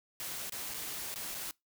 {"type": "noise with dropouts", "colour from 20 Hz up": "white", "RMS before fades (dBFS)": -40, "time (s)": [0.2, 1.51], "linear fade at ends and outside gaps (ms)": 0, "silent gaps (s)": [[0.496, 0.522], [0.739, 0.743], [1.142, 1.159], [1.344, 1.348]], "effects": ["noise-tail reverb RT60 0.2 s tail -25 dB re dry"]}